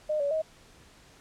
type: tone with pitch steps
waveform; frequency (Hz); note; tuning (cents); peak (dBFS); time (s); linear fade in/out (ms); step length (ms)
sine; 610 / 569 / 632; D#5 / C#5 / D#5; -34 / +45 / +27; -25; 0.09-0.42; 10; 110
effects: pink hiss -56 dBFS RMS until 1.2 s + low-pass 9000 Hz 12 dB/octave